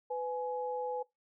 sine tone pair together, 500 / 840.3 Hz, B4 / G#5, +21 / +20 cents, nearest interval major sixth, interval 899 cents, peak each -35 / -37 dBFS, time 0.1-1.03 s, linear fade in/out 10 ms, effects noise-tail reverb RT60 0.2 s tail -23 dB re dry

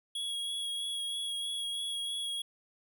square tone with vibrato, 3328 Hz, G#7, 3 cents sharp, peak -34 dBFS, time 0.15-2.42 s, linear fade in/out 5 ms, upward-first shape sine, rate 3.1 Hz, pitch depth 16 cents each way, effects none

